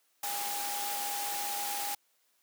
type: tone in noise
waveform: sine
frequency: 815 Hz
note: G#5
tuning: 33 cents flat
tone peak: -37 dBFS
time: 0.23-1.95 s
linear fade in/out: 5 ms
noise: white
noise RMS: -36 dBFS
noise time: 0.23-1.95 s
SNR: -4 dB
effects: white hiss -72 dBFS RMS until 2.42 s + high-pass 300 Hz 12 dB/octave